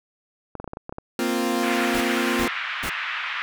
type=clicks; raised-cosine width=1 ms; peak=-19 dBFS; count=9; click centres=0.553 / 0.6 / 0.643 / 0.677 / 0.734 / 0.771 / 0.894 / 0.925 / 0.984 s
type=chord; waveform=sawtooth; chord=Bb suspended second; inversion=none; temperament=equal; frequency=233.1 / 261.6 / 349.2 Hz; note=Bb3 / C4 / F4; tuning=0 / 0 / 0 cents; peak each=-22 dBFS; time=1.19-2.48 s; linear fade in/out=2 ms
type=band-pass noise; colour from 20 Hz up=pink; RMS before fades=-29 dBFS; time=1.63-3.42 s; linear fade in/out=0 ms; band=1300 to 2800 Hz; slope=24 dB/octave
type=noise bursts; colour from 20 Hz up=pink; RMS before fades=-30 dBFS; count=3; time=1.94-2.899 s; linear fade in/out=10 ms; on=73 ms; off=370 ms
effects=none